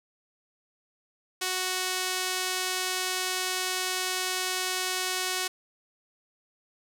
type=tone with band-pass filter; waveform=sawtooth; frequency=370 Hz; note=F#4; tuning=in tune; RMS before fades=-30 dBFS; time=1.41-5.48 s; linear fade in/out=10 ms; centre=6400 Hz; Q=0.51; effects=none